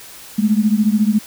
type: beating tone pair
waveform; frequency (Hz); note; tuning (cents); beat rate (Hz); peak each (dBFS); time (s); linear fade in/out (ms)
sine; 207.7 / 221.7; G#3 / A3; 0 / +13; 14; -14 / -16; 0.38-1.19; 10
effects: white hiss -38 dBFS RMS until 1.26 s